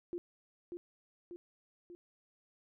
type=tone with echo; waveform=sine; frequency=349.2 Hz; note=F4; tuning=in tune; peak=-36 dBFS; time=0.13-0.18 s; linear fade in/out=0 ms; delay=590 ms; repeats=3; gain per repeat=-4 dB; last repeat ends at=1.95 s; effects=none